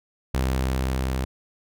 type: tone with level ramp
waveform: sawtooth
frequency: 65.1 Hz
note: C2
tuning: 8 cents flat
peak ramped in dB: -17 to -20 dBFS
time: 0.34-1.25 s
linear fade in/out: 5 ms
effects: none